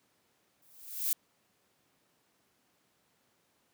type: noise with exponential growth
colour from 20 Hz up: violet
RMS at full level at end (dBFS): -27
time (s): 0.62-1.13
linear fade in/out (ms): 2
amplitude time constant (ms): 110
effects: pink hiss -72 dBFS RMS until 3.73 s + high-pass 150 Hz 12 dB/octave